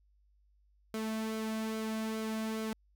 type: tone with flanger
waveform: sawtooth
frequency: 220 Hz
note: A3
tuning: in tune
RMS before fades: -36 dBFS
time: 0.94-2.73 s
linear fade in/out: 2 ms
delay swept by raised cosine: 1.1 to 2.2 ms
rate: 2.4 Hz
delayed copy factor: -0.5
effects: added 50 Hz sine -65 dBFS peak until 2.95 s